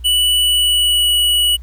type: tone with pitch glide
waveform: square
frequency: 2960 to 2936 Hz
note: F#7 to F#7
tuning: 0 to -14 cents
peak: -12 dBFS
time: 0.04-1.57 s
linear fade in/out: 20 ms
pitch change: -14 cents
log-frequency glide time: 0.41-1.1 s
effects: added 60 Hz sine -29 dBFS peak until 1.62 s + pink hiss -56 dBFS RMS until 1.62 s